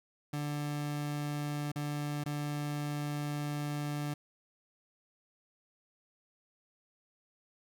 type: tone with dropouts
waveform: 30% pulse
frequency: 146.83 Hz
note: D3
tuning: in tune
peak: -31 dBFS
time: 0.33-4.14 s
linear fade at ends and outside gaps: 5 ms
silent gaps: 1.718-1.758 / 2.239-2.259 s
effects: none